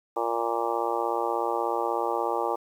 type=harmonic tone; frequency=116.54 Hz; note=A#2; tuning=in tune; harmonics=3 / 4 / 5 / 6 / 7 / 8 / 9 / 10; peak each=-33 / -31 / -33 / -37 / -30 / -33 / -38 / -34 dBFS; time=0.16-2.56 s; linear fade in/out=10 ms; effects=9-bit